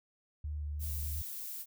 sine tone with vibrato, 74.4 Hz, D2, 23 cents sharp, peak -35 dBFS, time 0.44-1.22 s, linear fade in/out 5 ms, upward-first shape sine, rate 3.1 Hz, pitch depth 14 cents each way
violet noise, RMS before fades -42 dBFS, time 0.79-1.66 s, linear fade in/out 50 ms
effects none

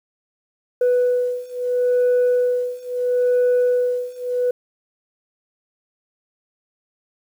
sine beating tone pair, 493.9 / 494.65 Hz, B4 / B4, 0 / +3 cents, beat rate 0.75 Hz, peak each -18 / -17 dBFS, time 0.81-4.51 s, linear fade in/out 5 ms, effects tanh soft clip ceiling -12 dBFS + 8-bit

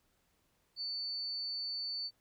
sine tone, 4500 Hz, C#8, 25 cents sharp, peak -36 dBFS, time 0.76-2.11 s, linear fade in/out 50 ms, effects pink hiss -75 dBFS RMS until 2.2 s

